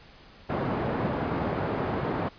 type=band-pass noise; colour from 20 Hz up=pink; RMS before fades=-29 dBFS; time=0.49-2.29 s; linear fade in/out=10 ms; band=120 to 1100 Hz; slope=12 dB/octave; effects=pink hiss -52 dBFS RMS until 2.38 s + resampled to 11025 Hz